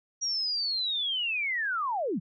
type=linear sweep; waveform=sine; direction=down; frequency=5730 to 135.5 Hz; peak=-27 dBFS; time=0.21-2.2 s; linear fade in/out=20 ms; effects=none